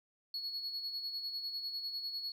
sine tone with tremolo, 4363 Hz, C#8, 28 cents flat, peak -33 dBFS, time 0.34-2.32 s, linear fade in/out 2 ms, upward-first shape sine, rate 10 Hz, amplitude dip 60%, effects tanh soft clip ceiling -35 dBFS + 12-bit

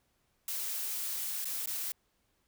blue noise with dropouts, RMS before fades -36 dBFS, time 0.48-1.92 s, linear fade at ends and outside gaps 1 ms, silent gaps 1.445-1.454 / 1.659-1.673 s, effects pink hiss -75 dBFS RMS until 2.47 s

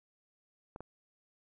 clicks, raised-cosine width 1 ms, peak -30 dBFS, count 2, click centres 0.761 / 0.806 s, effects none

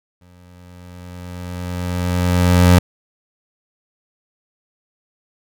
25% pulse tone with exponential growth, 89.1 Hz, F2, 35 cents sharp, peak -3 dBFS, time 0.21-2.79 s, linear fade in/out 5 ms, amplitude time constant 560 ms, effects none

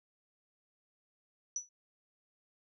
sine tone with exponential decay, 5920 Hz, F#8, in tune, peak -30 dBFS, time 1.56-1.69 s, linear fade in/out 2 ms, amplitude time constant 28 ms, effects none

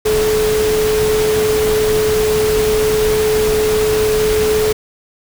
sine tone in noise, 430 Hz, A4, 40 cents flat, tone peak -12 dBFS, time 0.05-4.73 s, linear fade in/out 10 ms, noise pink, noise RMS -21 dBFS, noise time 0.05-4.73 s, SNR +6 dB, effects none

